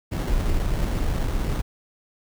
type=noise with sample-and-hold; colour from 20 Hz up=brown; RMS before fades=-23 dBFS; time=0.11-1.62 s; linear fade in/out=20 ms; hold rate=2450 Hz; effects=none